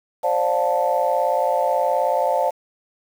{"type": "chord", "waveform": "sine", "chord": "D minor seventh", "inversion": "third", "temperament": "just", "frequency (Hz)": [528.6, 587.3, 704.8, 881], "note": ["C5", "D5", "F5", "A5"], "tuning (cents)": [18, 0, 16, 2], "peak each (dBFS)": -22, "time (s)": [0.23, 2.51], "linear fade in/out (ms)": 20, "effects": ["tanh soft clip ceiling -7 dBFS", "7-bit"]}